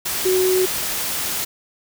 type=tone in noise; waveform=sine; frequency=371.2 Hz; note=F#4; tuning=6 cents sharp; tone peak=-15 dBFS; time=0.25-0.66 s; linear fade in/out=10 ms; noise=white; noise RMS=-24 dBFS; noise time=0.05-1.45 s; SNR=+6 dB; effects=none